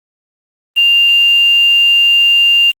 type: tone with quantisation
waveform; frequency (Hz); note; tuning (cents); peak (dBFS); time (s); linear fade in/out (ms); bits
sine; 2794; F7; 0; -6; 0.76-2.72; 20; 5
effects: Opus 32 kbps